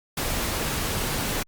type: noise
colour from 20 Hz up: pink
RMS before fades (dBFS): -27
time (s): 0.17-1.43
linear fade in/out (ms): 5
effects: Opus 48 kbps